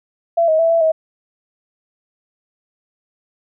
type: tone with pitch steps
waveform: sine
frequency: 674 / 632 / 660 / 666 / 638 Hz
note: E5 / D#5 / E5 / E5 / D#5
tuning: +38 / +27 / +2 / +18 / +43 cents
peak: -11 dBFS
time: 0.37-0.92 s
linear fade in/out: 10 ms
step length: 110 ms
effects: none